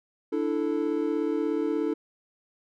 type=chord; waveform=triangle; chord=D suspended second; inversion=none; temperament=just; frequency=293.7 / 330.4 / 440.5 Hz; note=D4 / E4 / A4; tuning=0 / +4 / +2 cents; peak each=-27 dBFS; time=0.32-1.94 s; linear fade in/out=10 ms; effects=none